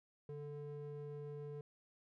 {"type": "ring-modulated tone", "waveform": "triangle", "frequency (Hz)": 292.5, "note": "D4", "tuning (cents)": -7, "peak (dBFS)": -39, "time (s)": [0.29, 1.61], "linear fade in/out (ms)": 2, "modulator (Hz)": 148, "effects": ["tanh soft clip ceiling -35 dBFS"]}